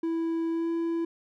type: tone with pitch glide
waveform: triangle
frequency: 329.6 to 333.6 Hz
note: E4 to E4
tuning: 0 to +21 cents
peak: -24 dBFS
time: 0.03-1.05 s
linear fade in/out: 5 ms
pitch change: +21 cents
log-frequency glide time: 0.5-0.7 s
effects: none